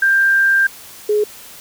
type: tone pair in turn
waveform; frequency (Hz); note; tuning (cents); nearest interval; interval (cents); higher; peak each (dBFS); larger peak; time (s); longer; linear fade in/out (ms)
sine; 1586 / 420.1; G6 / G#4; +20 / +20; octave + major seventh; 2300; first; -10 / -12; first; 0.02-0.67 / 1.09-1.24; first; 5
effects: white hiss -38 dBFS RMS until 1.6 s